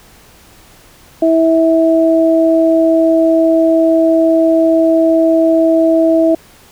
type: tone pair together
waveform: sine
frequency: 325.9 / 651.8 Hz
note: E4 / E5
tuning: -20 / -20 cents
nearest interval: octave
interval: 1200 cents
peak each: -10 dBFS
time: 1.22-6.35 s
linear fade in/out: 5 ms
effects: pink hiss -43 dBFS RMS until 6.71 s